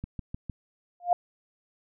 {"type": "click train", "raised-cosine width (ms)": 5, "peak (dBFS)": -22, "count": 4, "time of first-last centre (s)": [0.04, 0.497], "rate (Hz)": 6.56}
{"type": "tone with exponential growth", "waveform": "sine", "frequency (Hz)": 705, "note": "F5", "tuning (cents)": 16, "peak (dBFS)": -14, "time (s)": [1, 1.13], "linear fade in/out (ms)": 2, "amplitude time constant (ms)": 27}
{"effects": []}